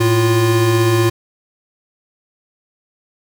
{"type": "tone pair together", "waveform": "square", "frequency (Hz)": [111.08, 349.2], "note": ["A2", "F4"], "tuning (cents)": [17, 0], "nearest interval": "octave + minor sixth", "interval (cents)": 1983, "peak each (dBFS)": -15, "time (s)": [0, 1.1], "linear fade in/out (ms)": 10, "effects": []}